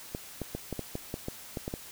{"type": "clicks", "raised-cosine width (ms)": 2, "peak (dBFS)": -20, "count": 11, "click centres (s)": [0.149, 0.417, 0.55, 0.727, 0.793, 0.954, 1.141, 1.284, 1.572, 1.679, 1.739], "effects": ["white hiss -47 dBFS RMS until 1.91 s"]}